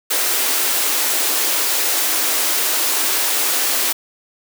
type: high-pass noise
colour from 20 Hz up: white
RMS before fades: -18 dBFS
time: 0.1-3.93 s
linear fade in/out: 10 ms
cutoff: 260 Hz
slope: 96 dB/octave
effects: none